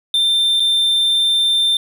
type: tone with dropouts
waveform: triangle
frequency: 3579 Hz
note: A7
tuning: 29 cents sharp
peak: -11 dBFS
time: 0.14-1.77 s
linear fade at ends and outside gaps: 2 ms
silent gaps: 0.598-0.602 s
effects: none